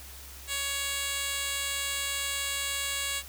10% pulse tone with band-pass filter, 558 Hz, C#5, 11 cents sharp, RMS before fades -32 dBFS, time 0.47-3.23 s, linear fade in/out 50 ms, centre 6800 Hz, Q 0.82, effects added 67 Hz sine -47 dBFS peak until 3.28 s + white hiss -47 dBFS RMS until 3.28 s

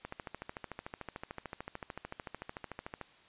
click train, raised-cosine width 0.5 ms, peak -25 dBFS, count 41, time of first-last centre 0.05-3.013 s, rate 13.5 Hz, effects white hiss -61 dBFS RMS until 3.28 s + resampled to 8000 Hz

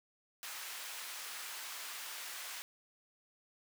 pink high-pass noise, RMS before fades -45 dBFS, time 0.43-2.62 s, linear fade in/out 0 ms, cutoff 1300 Hz, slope 12 dB/octave, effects none

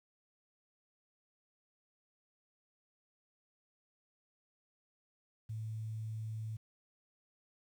sine tone with quantisation, 110 Hz, A2, in tune, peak -38 dBFS, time 5.49-6.57 s, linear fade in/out 10 ms, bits 11, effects none

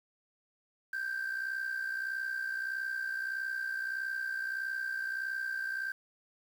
sine tone with amplitude modulation, 1569 Hz, G6, 1 cent sharp, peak -28 dBFS, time 0.93-5.92 s, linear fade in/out 5 ms, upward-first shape sine, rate 61.6 Hz, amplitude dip 70%, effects tanh soft clip ceiling -30 dBFS + 9-bit

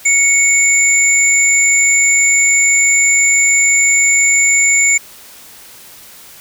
sine tone pair together, 2217 / 7147 Hz, C#7 / A8, 0 / +26 cents, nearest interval octave + minor sixth, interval 2026 cents, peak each -11 dBFS, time 0.05-4.98 s, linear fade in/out 10 ms, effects white hiss -38 dBFS RMS until 6.4 s

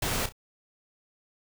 pink noise with echo, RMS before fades -29 dBFS, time 0.02-0.26 s, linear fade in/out 5 ms, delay 32 ms, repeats 2, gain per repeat -11 dB, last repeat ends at 0.324 s, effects none

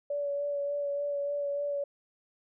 sine tone with vibrato, 572 Hz, D5, 46 cents flat, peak -29 dBFS, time 0.1-1.84 s, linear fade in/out 5 ms, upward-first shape sine, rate 3.4 Hz, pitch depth 17 cents each way, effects none

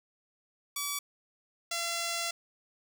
5% pulse tone pair in turn, 1145 / 680.8 Hz, D6 / F5, -44 / -44 cents, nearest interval major sixth, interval 900 cents, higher first, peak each -20 / -20 dBFS, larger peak neither, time 0.76-0.99 / 1.71-2.31 s, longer second, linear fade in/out 5 ms, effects none

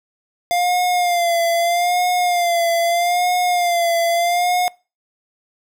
square tone with vibrato, 698.5 Hz, F5, in tune, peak -16 dBFS, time 0.51-4.68 s, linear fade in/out 0 ms, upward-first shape sine, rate 0.79 Hz, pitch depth 55 cents each way, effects noise-tail reverb RT60 0.3 s tail -23 dB re dry

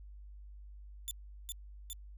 10% pulse tone with echo, 3519 Hz, A7, in tune, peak -29 dBFS, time 1.08-1.11 s, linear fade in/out 0 ms, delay 410 ms, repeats 2, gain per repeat -2 dB, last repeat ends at 1.93 s, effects added 50 Hz sine -48 dBFS peak until 2.17 s

